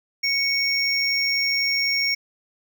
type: tone pair together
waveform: triangle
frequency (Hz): 2222 / 5536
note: C#7 / F8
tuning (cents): +4 / -16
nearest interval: octave + major third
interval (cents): 1580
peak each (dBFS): -21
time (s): 0.23-2.15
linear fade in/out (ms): 10
effects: none